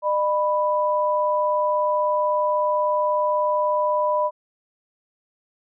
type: tone pair together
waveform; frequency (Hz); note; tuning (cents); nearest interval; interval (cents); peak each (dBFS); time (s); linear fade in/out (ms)
sine; 605 / 988.7; D#5 / B5; -49 / +2; major sixth; 851; -21; 0.02-4.31; 50
effects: none